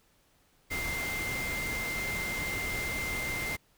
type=tone in noise; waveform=sine; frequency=2093 Hz; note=C7; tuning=in tune; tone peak=-33 dBFS; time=0.7-3.57 s; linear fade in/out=20 ms; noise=pink; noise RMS=-37 dBFS; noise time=0.7-3.57 s; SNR=+1 dB; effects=pink hiss -67 dBFS RMS until 3.77 s